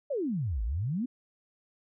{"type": "exponential two-way sweep", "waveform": "sine", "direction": "down then up", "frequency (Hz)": [612, 49.93, 267.5], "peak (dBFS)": -28, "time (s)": [0.1, 1.06], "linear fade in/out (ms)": 10, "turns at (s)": 0.63, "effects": []}